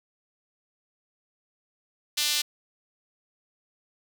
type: tone with high-pass filter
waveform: sawtooth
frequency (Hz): 297.2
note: D4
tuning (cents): +21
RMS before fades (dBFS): -26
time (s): 2.17-2.42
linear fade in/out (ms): 10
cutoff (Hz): 3700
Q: 1.6
effects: none